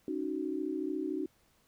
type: tone cluster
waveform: sine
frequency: 275.5 / 309.3 / 372.5 Hz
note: C#4 / D#4 / F#4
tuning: -11 / -10 / +12 cents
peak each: -38 / -35 / -37 dBFS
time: 0.08-1.26 s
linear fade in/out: 2 ms
effects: pink hiss -69 dBFS RMS until 1.67 s